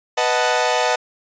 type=chord; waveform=sawtooth; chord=B dominant seventh; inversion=none; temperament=equal; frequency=493.9 / 622.3 / 740 / 880 Hz; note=B4 / D#5 / F#5 / A5; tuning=0 / 0 / 0 / 0 cents; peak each=-18 dBFS; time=0.17-0.96 s; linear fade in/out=10 ms; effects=resampled to 16000 Hz

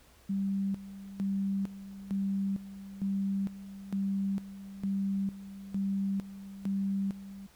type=tone with tremolo; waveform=sine; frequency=196 Hz; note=G3; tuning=in tune; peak=-28 dBFS; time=0.29-7.47 s; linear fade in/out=10 ms; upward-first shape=square; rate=1.1 Hz; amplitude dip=80%; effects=added 60 Hz sine -63 dBFS peak until 7.55 s + pink hiss -61 dBFS RMS until 7.55 s

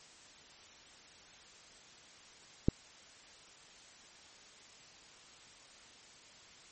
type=click; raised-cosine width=3 ms; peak=-12 dBFS; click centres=2.685 s; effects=white hiss -57 dBFS RMS until 6.71 s + MP3 32 kbps

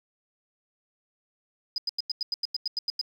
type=tone bursts; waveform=sine; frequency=4978 Hz; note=D#8; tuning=in tune; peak=-25 dBFS; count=12; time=1.76-3.013 s; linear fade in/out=2 ms; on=21 ms; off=91 ms; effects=9-bit

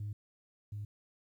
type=tone with echo; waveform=sine; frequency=103.83 Hz; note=G#2; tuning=in tune; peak=-35 dBFS; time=0-0.13 s; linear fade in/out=5 ms; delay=720 ms; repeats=1; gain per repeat=-2 dB; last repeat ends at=0.85 s; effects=tanh soft clip ceiling -34 dBFS + 12-bit

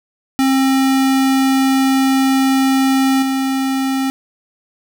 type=tone with level steps; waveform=square; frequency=266.9 Hz; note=C4; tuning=35 cents sharp; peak=-12 / -16 dBFS; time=0.39-4.1 s; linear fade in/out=0 ms; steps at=3.22 s; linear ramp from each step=5 ms; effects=none

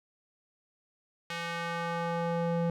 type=tone with band-pass filter sweep; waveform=square; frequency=169.3 Hz; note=E3; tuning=46 cents sharp; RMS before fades=-32 dBFS; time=1.3-2.7 s; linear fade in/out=2 ms; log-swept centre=2500 to 370 Hz; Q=0.92; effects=none

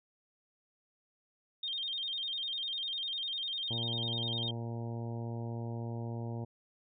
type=tone with vibrato; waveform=sine; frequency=3425 Hz; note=A7; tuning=47 cents flat; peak=-34 dBFS; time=1.63-4.51 s; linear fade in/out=5 ms; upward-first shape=square; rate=10 Hz; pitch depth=130 cents each way
type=harmonic tone; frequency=116.54 Hz; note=A#2; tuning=in tune; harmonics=1 / 2 / 3 / 4 / 5 / 6 / 7 / 8; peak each=-37 / -43 / -47 / -49 / -51 / -53 / -54 / -55 dBFS; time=3.7-6.45 s; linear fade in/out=10 ms
effects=none

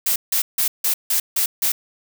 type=noise bursts; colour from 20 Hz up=blue; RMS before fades=-19 dBFS; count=7; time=0.06-1.72 s; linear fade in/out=5 ms; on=100 ms; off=160 ms; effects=none

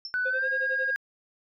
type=tone with exponential decay; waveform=sine; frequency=5360 Hz; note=E8; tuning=28 cents sharp; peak=-30 dBFS; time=0.05-0.17 s; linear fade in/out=1 ms; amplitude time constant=24 ms
type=tone with pitch glide; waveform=sine; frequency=1494 to 1629.2 Hz; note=F#6 to G#6; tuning=+16 to -34 cents; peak=-24 dBFS; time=0.14-0.96 s; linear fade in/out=0 ms; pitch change=+150 cents; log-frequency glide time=0.28-0.48 s
type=tone with tremolo; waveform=sine; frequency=522 Hz; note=C5; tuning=4 cents flat; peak=-28 dBFS; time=0.25-0.91 s; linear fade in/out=10 ms; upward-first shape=sine; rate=11 Hz; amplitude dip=100%
effects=tanh soft clip ceiling -19 dBFS

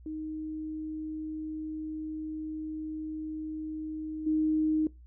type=tone with level steps; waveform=sine; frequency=311.1 Hz; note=D#4; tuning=in tune; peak=-34 / -24 dBFS; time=0.06-4.87 s; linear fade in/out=2 ms; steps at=4.26 s; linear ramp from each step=10 ms; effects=noise-tail reverb RT60 0.2 s tail -21 dB re dry + added 60 Hz sine -49 dBFS peak until 5.06 s

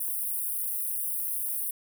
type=high-pass noise; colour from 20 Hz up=white; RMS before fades=-31 dBFS; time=0-1.71 s; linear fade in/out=5 ms; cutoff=9100 Hz; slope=96 dB/octave; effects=none

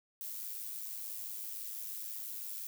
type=noise with amplitude modulation; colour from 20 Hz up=violet; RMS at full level=-40 dBFS; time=0.21-2.67 s; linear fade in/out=0 ms; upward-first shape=sine; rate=106 Hz; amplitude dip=50%; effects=none

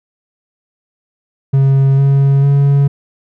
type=tone with pitch steps; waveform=triangle; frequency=136.1 / 138.32 / 140.57 Hz; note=C#3 / C#3 / C#3; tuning=-31 / -3 / +25 cents; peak=-5 dBFS; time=1.53-2.88 s; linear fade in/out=10 ms; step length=450 ms; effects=none

